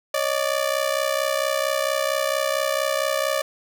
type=ring-modulated tone; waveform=sawtooth; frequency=586 Hz; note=D5; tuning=4 cents flat; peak=-14 dBFS; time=0.14-3.42 s; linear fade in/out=2 ms; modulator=32.2 Hz; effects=none